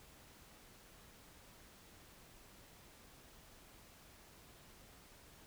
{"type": "silence", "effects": ["pink hiss -61 dBFS RMS until 5.46 s"]}